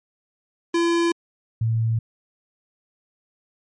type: tone pair in turn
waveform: square / sine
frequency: 339.2 / 113.19 Hz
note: E4 / A2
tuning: +50 / +49 cents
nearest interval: octave + perfect fifth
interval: 1901 cents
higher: first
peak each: -18 dBFS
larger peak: neither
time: 0.74-1.12 / 1.61-1.99 s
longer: neither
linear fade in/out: 5 ms
effects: low-pass 7000 Hz 12 dB/octave + MP3 48 kbps